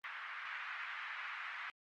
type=band-pass noise; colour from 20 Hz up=white; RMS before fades=-45 dBFS; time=0.04-1.7 s; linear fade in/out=0 ms; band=1200 to 2100 Hz; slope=24 dB/octave; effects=Opus 24 kbps